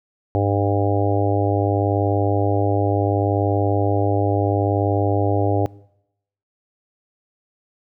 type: harmonic tone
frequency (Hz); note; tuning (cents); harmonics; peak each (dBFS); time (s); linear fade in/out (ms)
100.7; G2; +47; 1 / 3 / 4 / 5 / 6 / 7 / 8; -19 / -24 / -25 / -26 / -27 / -27 / -28; 0.35-5.66; 0
effects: noise-tail reverb RT60 0.8 s tail -22 dB re dry